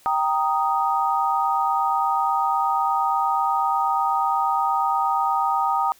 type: chord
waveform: sine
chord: Eb major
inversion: first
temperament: equal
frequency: 784 / 932.3 / 1244.5 Hz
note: G5 / Bb5 / Eb6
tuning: 0 / 0 / 0 cents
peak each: -23 dBFS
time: 0.06-5.92 s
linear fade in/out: 0 ms
effects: white hiss -54 dBFS RMS until 5.99 s